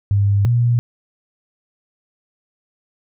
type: tone pair in turn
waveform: sine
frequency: 100.6 / 119.63 Hz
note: G2 / A#2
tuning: +45 / +45 cents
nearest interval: minor third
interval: 300 cents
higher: second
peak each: -12 dBFS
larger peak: neither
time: 0.11-0.45 / 0.45-0.79 s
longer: neither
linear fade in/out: 0 ms
effects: none